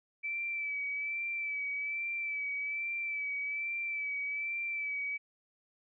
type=tone with vibrato; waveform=sine; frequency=2312 Hz; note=D7; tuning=28 cents flat; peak=-33 dBFS; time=0.23-5.18 s; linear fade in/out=20 ms; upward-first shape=sine; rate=1.2 Hz; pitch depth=35 cents each way; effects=none